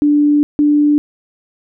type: tone pair in turn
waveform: sine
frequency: 293.7 / 294.7 Hz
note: D4 / D4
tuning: 0 / +6 cents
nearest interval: unison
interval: 6 cents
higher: second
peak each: -8 / -8 dBFS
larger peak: neither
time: 0.02-0.43 / 0.59-0.98 s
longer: first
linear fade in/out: 0 ms
effects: none